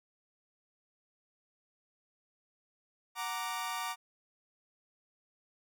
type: chord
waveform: sawtooth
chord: Gb augmented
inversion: none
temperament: equal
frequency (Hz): 740 / 932.3 / 1174.7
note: Gb5 / Bb5 / D6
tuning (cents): 0 / 0 / 0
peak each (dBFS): -38 / -35 / -35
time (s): 3.15-3.96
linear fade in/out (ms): 50
effects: none